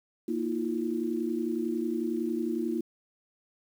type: chord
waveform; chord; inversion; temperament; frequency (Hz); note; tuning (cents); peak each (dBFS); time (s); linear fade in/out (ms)
sine; Bb suspended fourth; none; equal with one note detuned; 233.1 / 318.2 / 349.2; Bb3 / Eb4 / F4; 0 / +39 / 0; -32; 0.28-2.81; 5
effects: 9-bit